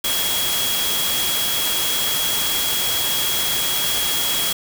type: tone in noise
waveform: sine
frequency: 3312 Hz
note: G#7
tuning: 5 cents flat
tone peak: -23 dBFS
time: 0.04-4.53 s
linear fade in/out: 5 ms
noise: white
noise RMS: -22 dBFS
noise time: 0.04-4.53 s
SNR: -4 dB
effects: none